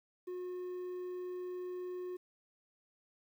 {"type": "tone with quantisation", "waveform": "triangle", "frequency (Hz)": 361.7, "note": "F#4", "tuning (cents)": -39, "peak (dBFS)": -37, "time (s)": [0.27, 2.17], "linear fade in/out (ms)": 10, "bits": 11, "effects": []}